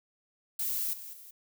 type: noise with level steps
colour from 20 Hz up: violet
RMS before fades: -32 / -44 / -50 dBFS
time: 0.59-1.31 s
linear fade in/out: 5 ms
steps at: 0.93 / 1.13 s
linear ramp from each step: 5 ms
effects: none